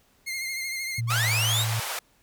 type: tone with vibrato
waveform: sawtooth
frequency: 2119 Hz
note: C7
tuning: 21 cents sharp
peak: -26 dBFS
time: 0.26-1.01 s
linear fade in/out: 20 ms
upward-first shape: triangle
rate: 13 Hz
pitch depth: 48 cents each way
type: tone with pitch glide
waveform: sine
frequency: 116.54 to 112.44 Hz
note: A#2 to A2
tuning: 0 to +38 cents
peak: -25 dBFS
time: 0.98-1.8 s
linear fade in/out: 5 ms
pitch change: -62 cents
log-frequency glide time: 1.12-1.29 s
type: linear sweep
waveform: sawtooth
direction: up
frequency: 1033 to 3989 Hz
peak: -21 dBFS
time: 1.07-1.66 s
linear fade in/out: 50 ms
type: band-pass noise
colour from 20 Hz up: pink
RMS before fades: -32 dBFS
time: 1.1-1.99 s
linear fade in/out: 2 ms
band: 620 to 16000 Hz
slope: 24 dB/octave
effects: pink hiss -63 dBFS RMS until 2.22 s

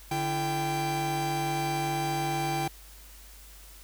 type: tone cluster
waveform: 45% pulse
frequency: 145.9 / 336.6 / 785 Hz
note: D3 / E4 / G5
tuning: -11 / +36 / +2 cents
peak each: -33 / -34 / -30 dBFS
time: 0.11-2.68 s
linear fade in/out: 5 ms
effects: added 50 Hz sine -49 dBFS peak until 3.83 s + white hiss -52 dBFS RMS until 3.83 s

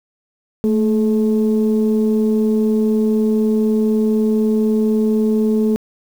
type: tone pair together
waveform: sine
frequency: 220 / 428 Hz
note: A3 / A4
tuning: 0 / -48 cents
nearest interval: octave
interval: 1152 cents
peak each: -13 / -17 dBFS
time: 0.64-5.76 s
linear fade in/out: 0 ms
effects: tanh soft clip ceiling -7 dBFS + 7-bit

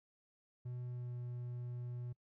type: tone with pitch glide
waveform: triangle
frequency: 123.47 to 122.12 Hz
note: B2 to B2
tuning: 0 to -19 cents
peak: -39 dBFS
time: 0.65-2.13 s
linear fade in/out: 10 ms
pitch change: -19 cents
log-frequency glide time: 0.83-1.15 s
effects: noise-tail reverb RT60 0.1 s tail -25 dB re dry

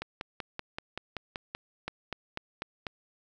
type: two click trains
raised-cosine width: 0.3 ms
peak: -18 / -19 dBFS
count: 5 / 9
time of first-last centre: 1.88-2.868 / 0.02-1.55 s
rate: 4.05 / 5.23 Hz
effects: none

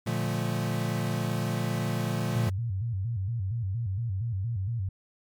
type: chord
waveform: square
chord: Bb major seventh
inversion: none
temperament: equal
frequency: 116.54 / 146.83 / 174.61 / 220 Hz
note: Bb2 / D3 / F3 / A3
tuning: 0 / 0 / 0 / 0 cents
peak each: -31 / -34 / -34 / -35 dBFS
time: 0.06-2.5 s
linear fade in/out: 10 ms
type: tone with vibrato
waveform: sine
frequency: 105.7 Hz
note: G#2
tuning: 31 cents sharp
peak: -27 dBFS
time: 2.35-4.89 s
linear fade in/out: 5 ms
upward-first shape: square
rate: 4.3 Hz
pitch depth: 180 cents each way
effects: MP3 96 kbps

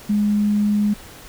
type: tone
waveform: sine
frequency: 207.7 Hz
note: G#3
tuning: in tune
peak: -15 dBFS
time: 0.09-0.94 s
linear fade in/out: 10 ms
effects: pink hiss -41 dBFS RMS until 1.28 s

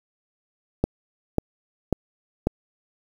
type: click train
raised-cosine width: 2 ms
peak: -6 dBFS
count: 4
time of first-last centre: 0.84-2.47 s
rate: 1.84 Hz
effects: 7-bit

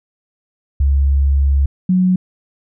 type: tone pair in turn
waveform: sine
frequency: 69.3 / 183.84 Hz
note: C#2 / F#3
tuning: 0 / -11 cents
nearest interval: octave + perfect fourth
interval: 1689 cents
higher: second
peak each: -10 dBFS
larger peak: neither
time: 0.8-1.66 / 1.89-2.16 s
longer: first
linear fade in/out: 5 ms
effects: none

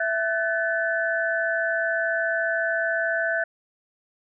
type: tone cluster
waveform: sine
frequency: 663 / 1508 / 1742 Hz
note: E5 / F#6 / A6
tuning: +10 / +32 / -18 cents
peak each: -26 / -25 / -28 dBFS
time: 0-3.44 s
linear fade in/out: 5 ms
effects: none

